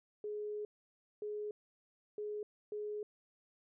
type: tone bursts at uneven times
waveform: sine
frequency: 419.5 Hz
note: G#4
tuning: 17 cents sharp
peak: -38 dBFS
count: 4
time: 0.24-0.65 / 1.22-1.51 / 2.18-2.43 / 2.72-3.03 s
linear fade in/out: 2 ms
effects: none